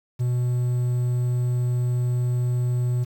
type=tone with quantisation; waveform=triangle; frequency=123.1 Hz; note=B2; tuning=5 cents flat; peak=-18 dBFS; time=0.19-3.05 s; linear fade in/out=20 ms; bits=8; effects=none